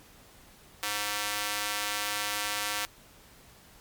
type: tone with high-pass filter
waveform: square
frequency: 104 Hz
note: G#2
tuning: 3 cents sharp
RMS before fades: -32 dBFS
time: 0.83-2.85 s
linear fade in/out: 0 ms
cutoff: 1300 Hz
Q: 0.55
effects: pink hiss -55 dBFS RMS until 3.8 s + MP3 96 kbps